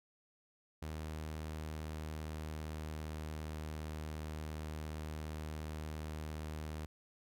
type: tone with pitch glide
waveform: sawtooth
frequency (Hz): 77.78 to 77.24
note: D#2 to D#2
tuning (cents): 0 to -12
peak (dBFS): -37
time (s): 0.82-6.86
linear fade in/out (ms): 5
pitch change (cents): -12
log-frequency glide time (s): 1.31-4.04
effects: none